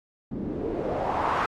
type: noise with low-pass filter sweep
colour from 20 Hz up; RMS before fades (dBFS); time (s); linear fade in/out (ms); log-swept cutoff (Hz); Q
white; -28; 0.31-1.46; 5; 240 to 1300; 2.6
effects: AAC 64 kbps